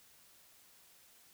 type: silence
effects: white hiss -63 dBFS RMS until 1.33 s